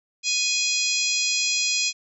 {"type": "harmonic tone with a mistuned harmonic", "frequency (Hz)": 830.6, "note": "G#5", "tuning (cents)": 0, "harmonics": [3, 4, 5, 6, 7, 8, 9], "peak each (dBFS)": [-26, -30, -28, -28, -30, -31, -30], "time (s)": [0.23, 1.93], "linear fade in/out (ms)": 50, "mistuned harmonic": 9, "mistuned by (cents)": -36, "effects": []}